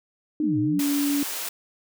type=tone with pitch glide; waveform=sine; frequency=304.8 to 286 Hz; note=D#4 to D4; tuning=-36 to -46 cents; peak=-21 dBFS; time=0.4-1.23 s; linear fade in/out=2 ms; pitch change=-110 cents; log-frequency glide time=0.7-0.79 s
type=exponential two-way sweep; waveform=sine; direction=down then up; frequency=277.2 to 110 to 199.8 Hz; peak=-26 dBFS; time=0.42-0.8 s; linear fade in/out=10 ms; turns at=0.59 s
type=high-pass noise; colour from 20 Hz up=white; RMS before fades=-31 dBFS; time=0.79-1.49 s; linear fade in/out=5 ms; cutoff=390 Hz; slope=12 dB/octave
effects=none